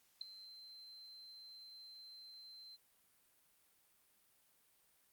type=tone with ADSR envelope; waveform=sine; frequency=4100 Hz; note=C8; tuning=36 cents flat; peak=-36 dBFS; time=0.21-2.77 s; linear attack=4 ms; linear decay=7 ms; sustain=-17 dB; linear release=25 ms; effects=white hiss -73 dBFS RMS until 5.12 s + Opus 48 kbps